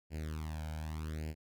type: tone with flanger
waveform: sawtooth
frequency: 77.8 Hz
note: D#2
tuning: in tune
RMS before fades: -40 dBFS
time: 0.1-1.35 s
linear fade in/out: 50 ms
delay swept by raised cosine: 0.41 to 1.32 ms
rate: 0.84 Hz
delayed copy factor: +0.95
effects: none